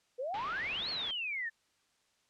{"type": "exponential two-way sweep", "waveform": "sine", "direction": "up then down", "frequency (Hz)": [474.4, 4435, 1752], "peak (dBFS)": -34, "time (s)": [0.18, 1.5], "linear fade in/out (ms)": 20, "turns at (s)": 0.89}
{"type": "low-pass noise", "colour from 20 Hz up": "white", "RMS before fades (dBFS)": -46, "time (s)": [0.34, 1.11], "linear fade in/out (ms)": 2, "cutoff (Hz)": 3300, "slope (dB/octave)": 24}
{"effects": ["white hiss -73 dBFS RMS until 2.29 s", "low-pass 7000 Hz 12 dB/octave"]}